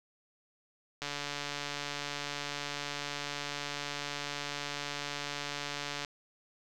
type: click train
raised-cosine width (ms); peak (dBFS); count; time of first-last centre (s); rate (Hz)
0.2; -19; 725; 1.02-6.048; 144
effects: none